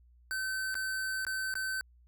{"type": "tone with dropouts", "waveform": "square", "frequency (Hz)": 1535, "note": "G6", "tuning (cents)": -37, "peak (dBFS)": -33, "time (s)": [0.31, 1.81], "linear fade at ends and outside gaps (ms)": 0, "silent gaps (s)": [[0.743, 0.753], [1.25, 1.267], [1.54, 1.554]], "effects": ["added 60 Hz sine -58 dBFS peak until 2.07 s"]}